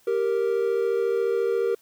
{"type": "tone pair together", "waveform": "triangle", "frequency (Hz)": [392, 466.2], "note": ["G4", "A#4"], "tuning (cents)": [0, 0], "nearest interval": "minor third", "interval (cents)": 300, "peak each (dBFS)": [-23, -21], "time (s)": [0.07, 1.75], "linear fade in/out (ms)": 5, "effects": ["white hiss -60 dBFS RMS until 1.81 s"]}